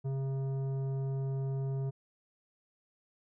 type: tone with tanh clipping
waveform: sine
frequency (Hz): 135.1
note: C#3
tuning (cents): -44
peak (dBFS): -33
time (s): 0.04-1.91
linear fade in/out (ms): 20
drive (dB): 11
effects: none